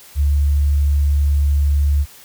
sine tone, 71.8 Hz, D2, 39 cents flat, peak -12 dBFS, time 0.15-2.06 s, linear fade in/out 50 ms, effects white hiss -43 dBFS RMS until 2.24 s

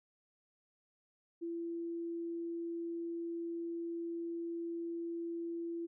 sine tone, 337.3 Hz, E4, 40 cents sharp, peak -37 dBFS, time 1.41-5.87 s, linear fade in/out 20 ms, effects none

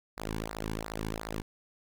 sawtooth tone with flanger, 54.1 Hz, A1, 29 cents flat, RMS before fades -37 dBFS, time 0.17-1.42 s, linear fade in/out 10 ms, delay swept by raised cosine 0.31 to 1.61 ms, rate 2.8 Hz, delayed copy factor -0.9, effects none

